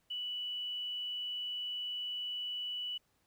sine tone with quantisation, 2960 Hz, F#7, in tune, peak -36 dBFS, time 0.1-2.98 s, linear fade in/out 10 ms, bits 11, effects pink hiss -75 dBFS RMS until 3.26 s

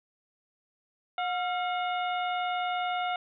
harmonic tone with a mistuned harmonic, 722 Hz, F#5, 43 cents flat, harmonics 1 / 2 / 3 / 4 / 5, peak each -29 / -35 / -39 / -41 / -43 dBFS, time 1.18-3.16 s, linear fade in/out 2 ms, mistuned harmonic 2, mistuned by -79 cents, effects none

